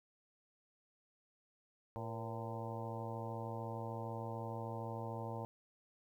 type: harmonic tone with a mistuned harmonic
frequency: 113.3 Hz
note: A#2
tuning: 49 cents flat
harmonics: 1 / 2 / 3 / 4 / 5 / 6 / 7 / 8 / 9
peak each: -44 / -50 / -52 / -49 / -49 / -53 / -51 / -49 / -55 dBFS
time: 1.96-5.45 s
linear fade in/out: 0 ms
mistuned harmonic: 4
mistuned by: +65 cents
effects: 12-bit